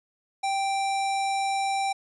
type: tone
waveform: square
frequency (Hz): 784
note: G5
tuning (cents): 0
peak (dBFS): -25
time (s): 0.43-1.93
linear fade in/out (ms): 10
effects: resampled to 24000 Hz